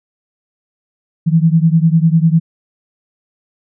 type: beating tone pair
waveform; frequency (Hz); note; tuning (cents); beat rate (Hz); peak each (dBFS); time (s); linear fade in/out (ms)
sine; 160 / 170; D#3 / F3; +49 / -46; 10; -10 / -12; 1.26-2.4; 20
effects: none